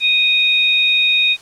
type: tone pair together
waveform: sine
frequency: 2489 / 3729 Hz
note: D#7 / A#7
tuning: 0 / 0 cents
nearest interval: perfect fifth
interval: 700 cents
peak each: -14 dBFS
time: 0-1.37 s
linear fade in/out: 50 ms
effects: white hiss -42 dBFS RMS until 1.41 s + low-pass 7000 Hz 12 dB/octave